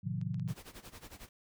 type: chord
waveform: sine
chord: A diminished seventh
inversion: none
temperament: equal with one note detuned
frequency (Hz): 110 / 130.81 / 155.56 / 181.09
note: A2 / C3 / Eb3 / Gb3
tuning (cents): 0 / 0 / 0 / -37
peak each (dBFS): -39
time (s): 0.03-0.54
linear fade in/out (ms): 20
type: clicks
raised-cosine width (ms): 0.2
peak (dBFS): -39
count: 6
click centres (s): 0.214 / 0.344 / 0.397 / 0.478 / 0.611 / 0.667
type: noise with tremolo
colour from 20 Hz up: pink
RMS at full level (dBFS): -48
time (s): 0.48-1.29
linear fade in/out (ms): 5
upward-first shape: sine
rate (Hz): 11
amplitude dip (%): 85
effects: none